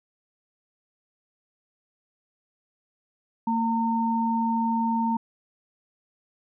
sine tone pair together, 228.2 / 913 Hz, A#3 / A#5, -37 / -36 cents, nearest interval 2 octaves, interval 2401 cents, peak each -24 / -25 dBFS, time 3.47-5.17 s, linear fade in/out 5 ms, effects none

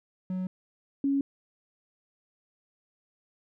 triangle / sine tone pair in turn, 185 / 277.2 Hz, F#3 / C#4, 0 / 0 cents, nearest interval perfect fifth, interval 700 cents, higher second, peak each -27 / -23 dBFS, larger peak second, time 0.3-0.47 / 1.04-1.21 s, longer neither, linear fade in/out 2 ms, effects none

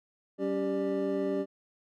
triangle tone cluster, 192.2 / 280.7 / 392.4 / 594 Hz, G3 / C#4 / G4 / D5, -34 / +22 / +2 / +20 cents, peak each -35 / -31 / -29 / -33 dBFS, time 0.38-1.46 s, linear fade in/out 50 ms, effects none

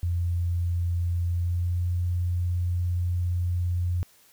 sine tone with pitch glide, 86.7 to 88.27 Hz, F2 to F2, -12 to +19 cents, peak -23 dBFS, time 0.03-4.03 s, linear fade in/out 0 ms, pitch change +31 cents, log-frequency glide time 1.28-1.88 s, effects white hiss -58 dBFS RMS until 4.32 s

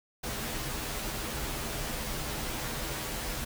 pink noise with comb filter, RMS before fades -35 dBFS, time 0.23-3.45 s, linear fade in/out 10 ms, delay 11 ms, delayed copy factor -0.7, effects none

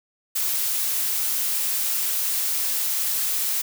blue noise, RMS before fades -24 dBFS, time 0.35-3.62 s, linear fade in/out 10 ms, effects none

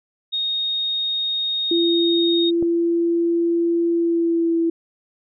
sine tone, 3720 Hz, A#7, 4 cents flat, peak -20 dBFS, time 0.32-2.51 s, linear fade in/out 20 ms
sine tone with pitch glide, 339 to 332.4 Hz, E4 to E4, +49 to +15 cents, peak -16 dBFS, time 1.71-4.7 s, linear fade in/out 5 ms, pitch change -34 cents, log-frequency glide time 3.9-4.58 s
click, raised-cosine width 2 ms, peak -16 dBFS, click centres 2.626 s
effects none

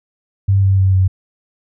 sine tone with pitch steps, 98 / 96.65 / 95.32 / 94.01 Hz, G2 / G2 / G2 / F#2, 0 / -24 / -48 / +28 cents, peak -9 dBFS, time 0.48-1.08 s, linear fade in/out 10 ms, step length 150 ms, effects none

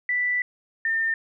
sine tone pair in turn, 1975.5 / 1807.3 Hz, B6 / A6, 0 / +46 cents, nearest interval major second, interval 154 cents, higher first, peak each -21 dBFS, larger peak neither, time 0.09-0.42 / 0.85-1.14 s, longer first, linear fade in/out 2 ms, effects none

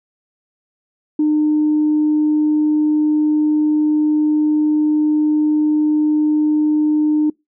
sine tone, 303.5 Hz, D#4, 43 cents flat, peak -11 dBFS, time 1.19-7.3 s, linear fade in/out 5 ms, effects noise-tail reverb RT60 0.2 s tail -26 dB re dry + tanh soft clip ceiling -8 dBFS

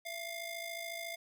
sawtooth ring-modulated tone, 1400 Hz, F6, 4 cents sharp, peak -33 dBFS, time 0.05-1.16 s, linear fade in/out 10 ms, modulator 727 Hz, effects none

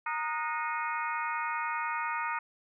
harmonic tone with a mistuned harmonic, 310 Hz, D#4, 6 cents flat, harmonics 3 / 4 / 5 / 6 / 7 / 8, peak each -34 / -36 / -38 / -40 / -41 / -42 dBFS, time 0.06-2.39 s, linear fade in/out 5 ms, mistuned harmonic 5, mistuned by -110 cents, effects none

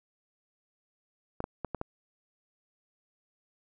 clicks, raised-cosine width 1 ms, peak -19 dBFS, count 5, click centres 1.404 / 1.441 / 1.647 / 1.747 / 1.814 s, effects none

